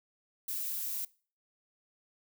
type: noise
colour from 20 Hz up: violet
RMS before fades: -36 dBFS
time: 0.48-1.05 s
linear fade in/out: 5 ms
effects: noise-tail reverb RT60 0.4 s tail -22 dB re dry